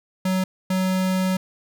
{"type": "tone bursts at uneven times", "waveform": "square", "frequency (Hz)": 186.8, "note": "F#3", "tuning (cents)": 17, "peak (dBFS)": -20, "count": 2, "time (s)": [[0.25, 0.44], [0.7, 1.37]], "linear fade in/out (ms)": 5, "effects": []}